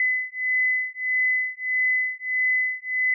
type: beating tone pair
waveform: sine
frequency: 2015 / 2016.6 Hz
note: B6 / B6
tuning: +34 / +36 cents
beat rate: 1.6 Hz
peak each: -24 dBFS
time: 0-3.14 s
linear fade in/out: 2 ms
effects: none

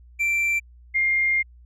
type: tone pair in turn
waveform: triangle / sine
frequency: 2349 / 2117 Hz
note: D7 / C7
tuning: 0 / +20 cents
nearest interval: major second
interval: 180 cents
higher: first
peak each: -18 dBFS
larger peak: neither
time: 0.19-0.6 / 0.94-1.43 s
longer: second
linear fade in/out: 20 ms
effects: added 60 Hz sine -46 dBFS peak until 1.65 s + resampled to 32000 Hz

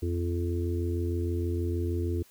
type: harmonic tone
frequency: 86.4 Hz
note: F2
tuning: 18 cents flat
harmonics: 1 / 3 / 4 / 5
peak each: -28 / -37 / -33 / -39 dBFS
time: 0.02-2.23 s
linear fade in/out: 10 ms
effects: white hiss -59 dBFS RMS until 2.3 s

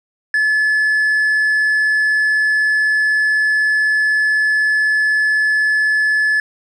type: tone with hard clipping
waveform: sine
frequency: 1722 Hz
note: A6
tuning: 38 cents flat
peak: -13 dBFS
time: 0.34-6.4 s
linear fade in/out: 2 ms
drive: 2 dB
effects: none

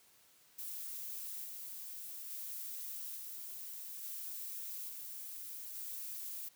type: noise with tremolo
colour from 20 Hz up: violet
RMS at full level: -44 dBFS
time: 0.58-6.49 s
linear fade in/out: 10 ms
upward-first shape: square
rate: 0.58 Hz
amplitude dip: 25%
effects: white hiss -66 dBFS RMS until 6.55 s + high-pass 60 Hz 12 dB/octave

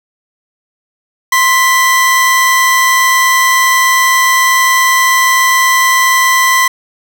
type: tone pair together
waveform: 45% pulse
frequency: 1048.4 / 1975.5 Hz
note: C6 / B6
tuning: +3 / 0 cents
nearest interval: major seventh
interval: 1097 cents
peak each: -10 dBFS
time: 1.32-6.68 s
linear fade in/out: 5 ms
effects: none

